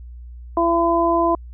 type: harmonic tone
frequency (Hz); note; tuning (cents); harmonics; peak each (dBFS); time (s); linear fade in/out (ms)
337.6; E4; +41; 1 / 2 / 3; -19 / -19 / -19; 0.57-1.35; 2
effects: added 60 Hz sine -34 dBFS peak until 1.53 s